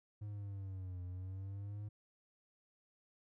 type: linear two-way sweep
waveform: triangle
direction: down then up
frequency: 105.3 to 89.3 to 105.3 Hz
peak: -40 dBFS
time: 0.21-1.89 s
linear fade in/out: 10 ms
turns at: 1.03 s
effects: none